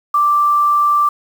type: tone with quantisation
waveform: sine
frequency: 1174.7 Hz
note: D6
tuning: in tune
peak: -10 dBFS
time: 0.14-1.09 s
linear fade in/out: 5 ms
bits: 6
effects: none